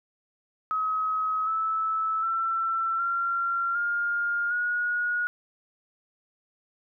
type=tone with pitch steps; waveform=sine; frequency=1275 / 1307.8 / 1341.5 / 1376 / 1411.4 / 1447.8 Hz; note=D#6 / E6 / E6 / F6 / F6 / F#6; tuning=+42 / -14 / +30 / -26 / +18 / -38 cents; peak=-24 dBFS; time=0.71-5.27 s; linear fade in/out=0 ms; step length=760 ms; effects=none